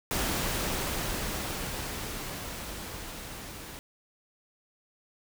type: noise with level ramp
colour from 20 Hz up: pink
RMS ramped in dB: -29 to -43 dBFS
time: 0.11-3.79 s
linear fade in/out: 0 ms
effects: none